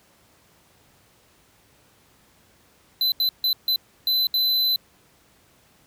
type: tone bursts at uneven times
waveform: square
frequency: 4027 Hz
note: B7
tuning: 33 cents sharp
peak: -19 dBFS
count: 6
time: 3.01-3.12 / 3.2-3.29 / 3.44-3.53 / 3.68-3.76 / 4.07-4.27 / 4.34-4.76 s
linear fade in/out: 2 ms
effects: pink hiss -58 dBFS RMS until 5.86 s + high-pass 60 Hz 12 dB/octave